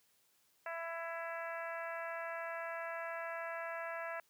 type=harmonic tone with a mistuned harmonic; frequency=333 Hz; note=E4; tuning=18 cents sharp; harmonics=2 / 3 / 4 / 5 / 6 / 7 / 8; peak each=-43 / -48 / -47 / -46 / -50 / -54 / -55 dBFS; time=0.66-4.2 s; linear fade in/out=2 ms; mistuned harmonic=7; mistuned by=-22 cents; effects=white hiss -73 dBFS RMS until 4.29 s + high-pass 80 Hz 12 dB/octave